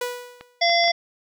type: tone with exponential decay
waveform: sawtooth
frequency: 490.6 Hz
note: B4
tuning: 12 cents flat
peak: -19 dBFS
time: 0.01-0.61 s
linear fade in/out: 5 ms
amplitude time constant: 130 ms
type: clicks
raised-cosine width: 0.3 ms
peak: -22 dBFS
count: 4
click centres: 0.41 / 0.695 / 0.841 / 0.881 s
type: harmonic tone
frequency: 685 Hz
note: F5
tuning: 34 cents flat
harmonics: 1 / 3 / 5 / 7 / 8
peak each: -19 / -22 / -25 / -26 / -25 dBFS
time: 0.61-0.92 s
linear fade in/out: 10 ms
effects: none